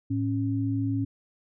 sine tone pair together, 109.1 / 274.9 Hz, A2 / C#4, -14 / -14 cents, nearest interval octave + major third, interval 1600 cents, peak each -27 dBFS, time 0.1-1.05 s, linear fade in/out 10 ms, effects none

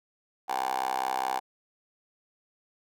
10% pulse tone with high-pass filter, 64.9 Hz, C2, 13 cents flat, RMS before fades -30 dBFS, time 0.48-1.4 s, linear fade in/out 20 ms, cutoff 760 Hz, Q 9.5, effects none

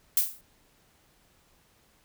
violet noise with exponential decay, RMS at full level -19 dBFS, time 0.17-0.41 s, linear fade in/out 2 ms, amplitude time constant 52 ms, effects pink hiss -64 dBFS RMS until 2.04 s

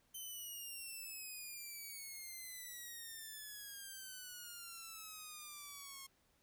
5% pulse exponential sweep, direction down, 3085 to 1077 Hz, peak -38 dBFS, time 0.14-6.07 s, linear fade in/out 10 ms, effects pink hiss -75 dBFS RMS until 6.42 s

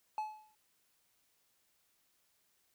triangle tone with exponential decay, 859 Hz, A5, 42 cents flat, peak -30 dBFS, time 0.18-0.55 s, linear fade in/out 1 ms, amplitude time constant 80 ms, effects white hiss -75 dBFS RMS until 2.74 s

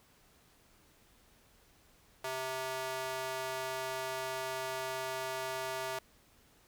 square tone with high-pass filter, 130.81 Hz, C3, in tune, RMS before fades -38 dBFS, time 2.24-5.99 s, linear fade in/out 5 ms, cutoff 640 Hz, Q 1.2, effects pink hiss -65 dBFS RMS until 6.67 s

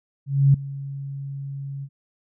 sine tone with ADSR envelope, 138.59 Hz, C#3, in tune, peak -10 dBFS, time 0.26-1.89 s, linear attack 280 ms, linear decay 5 ms, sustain -19 dB, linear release 58 ms, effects none

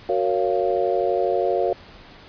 sine chord, Gb major seventh, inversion none, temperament just, 370 / 462.5 / 555 / 693.7 Hz, Gb4 / Bb4 / Db5 / F5, 0 / -14 / +2 / -12 cents, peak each -24 dBFS, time 0.09-1.73 s, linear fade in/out 2 ms, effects pink hiss -45 dBFS RMS until 2.28 s + resampled to 11025 Hz

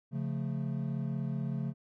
triangle chord, Db augmented, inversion none, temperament equal, 138.59 / 174.61 / 220 Hz, Db3 / F3 / A3, 0 / 0 / 0 cents, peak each -32 / -36 / -36 dBFS, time 0.11-1.74 s, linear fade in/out 50 ms, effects none

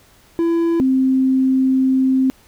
triangle / sine tone pair in turn, 335.2 / 262.5 Hz, E4 / C4, +29 / +6 cents, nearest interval major third, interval 423 cents, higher first, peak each -12 dBFS, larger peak neither, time 0.39-0.8 / 0.8-2.3 s, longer second, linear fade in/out 0 ms, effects pink hiss -51 dBFS RMS until 2.47 s

